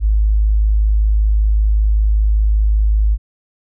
sine tone, 52.6 Hz, G#1, 23 cents sharp, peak -10 dBFS, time 0-3.18 s, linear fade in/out 50 ms, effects none

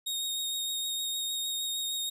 sawtooth tone with vibrato, 3729 Hz, A#7, in tune, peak -28 dBFS, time 0.06-2.1 s, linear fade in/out 10 ms, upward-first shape sine, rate 6.5 Hz, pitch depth 15 cents each way, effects none

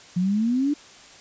sine exponential sweep, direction up, 173.8 to 300 Hz, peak -19 dBFS, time 0.16-0.74 s, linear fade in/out 10 ms, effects white hiss -47 dBFS RMS until 1.2 s + resampled to 16000 Hz

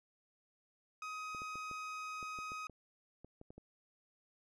30% pulse tone, 1260 Hz, D#6, 21 cents sharp, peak -39 dBFS, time 1.02-2.67 s, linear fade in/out 2 ms
clicks, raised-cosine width 2 ms, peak -39 dBFS, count 12, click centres 1.348 / 1.419 / 1.556 / 1.713 / 2.228 / 2.388 / 2.519 / 2.697 / 3.246 / 3.414 / 3.505 / 3.58 s
effects low-pass 6000 Hz 12 dB/octave

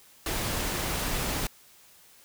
pink noise, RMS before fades -30 dBFS, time 0.26-1.47 s, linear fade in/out 2 ms, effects white hiss -56 dBFS RMS until 2.24 s

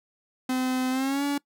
45% pulse tone with pitch glide, 256.5 to 284.6 Hz, C4 to C#4, -34 to +46 cents, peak -24 dBFS, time 0.49-1.38 s, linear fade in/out 5 ms, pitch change +180 cents, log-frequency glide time 0.9-1.24 s, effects noise-tail reverb RT60 0.1 s tail -23 dB re dry

